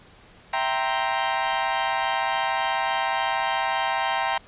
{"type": "chord", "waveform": "sawtooth", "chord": "C dominant seventh", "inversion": "first", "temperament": "equal", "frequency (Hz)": [659.3, 784, 932.3, 1046.5], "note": ["E5", "G5", "Bb5", "C6"], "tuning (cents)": [0, 0, 0, 0], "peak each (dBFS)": [-27, -22, -23, -26], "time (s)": [0.53, 4.38], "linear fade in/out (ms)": 5, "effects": ["pink hiss -51 dBFS RMS until 4.47 s", "resampled to 8000 Hz"]}